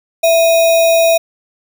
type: tone with sample-and-hold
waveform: sine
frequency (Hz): 662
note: E5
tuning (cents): +7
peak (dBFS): -7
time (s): 0.23-1.18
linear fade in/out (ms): 10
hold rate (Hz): 3150
effects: none